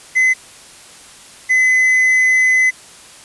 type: tone pair in turn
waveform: triangle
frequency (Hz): 2036 / 2026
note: C7 / B6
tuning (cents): -48 / +44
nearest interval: unison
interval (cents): 8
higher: first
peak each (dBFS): -8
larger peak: neither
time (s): 0.15-0.34 / 1.49-2.71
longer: second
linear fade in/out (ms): 20
effects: white hiss -40 dBFS RMS until 3.24 s + resampled to 24000 Hz